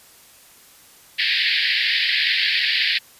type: band-pass noise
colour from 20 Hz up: pink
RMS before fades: -20 dBFS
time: 1.18-2.99 s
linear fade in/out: 20 ms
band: 1700 to 4800 Hz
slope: 96 dB/octave
effects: white hiss -49 dBFS RMS until 3.19 s + resampled to 32000 Hz